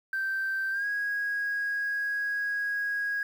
sine tone with pitch glide, 1562 to 1650.1 Hz, G6 to G#6, -7 to -12 cents, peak -26 dBFS, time 0.13-3.23 s, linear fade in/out 2 ms, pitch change +95 cents, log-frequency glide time 0.71-0.86 s, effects tanh soft clip ceiling -24 dBFS + 9-bit

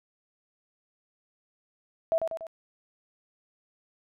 sine tone with echo, 654 Hz, E5, 14 cents flat, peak -21 dBFS, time 2.12-2.18 s, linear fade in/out 0 ms, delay 96 ms, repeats 3, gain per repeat -5 dB, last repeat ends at 2.468 s, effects none

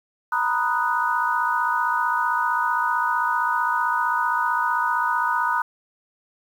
sine chord, B major seventh, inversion third, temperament equal, 932.3 / 987.8 / 1244.5 / 1480 Hz, A#5 / B5 / D#6 / F#6, 0 / 0 / 0 / 0 cents, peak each -25 dBFS, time 0.32-5.62 s, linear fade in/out 5 ms, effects 8-bit

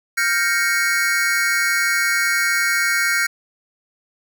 square chord, G half-diminished seventh, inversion third, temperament equal, 1396.9 / 1568 / 1864.7 / 2217 Hz, F6 / G6 / Bb6 / Db7, 0 / 0 / 0 / 0 cents, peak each -23 dBFS, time 0.17-3.27 s, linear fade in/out 10 ms, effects none

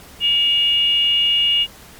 sine tone with frequency modulation, 2853 Hz, F7, 36 cents sharp, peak -13 dBFS, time 0.2-1.67 s, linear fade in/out 50 ms, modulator 562 Hz, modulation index 0.31, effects pink hiss -42 dBFS RMS until 1.99 s + MP3 96 kbps

